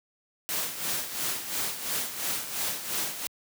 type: noise with tremolo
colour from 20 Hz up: white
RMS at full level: -29 dBFS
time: 0.49-3.27 s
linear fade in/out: 0 ms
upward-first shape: sine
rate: 2.9 Hz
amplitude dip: 65%
effects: high-pass 100 Hz 12 dB/octave